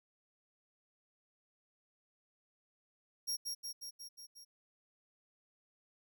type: tone with echo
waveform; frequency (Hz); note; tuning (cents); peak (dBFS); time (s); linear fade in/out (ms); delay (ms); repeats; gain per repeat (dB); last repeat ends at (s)
sawtooth; 5590; F8; +1; -32; 3.27-3.37; 20; 180; 6; -3; 4.45
effects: none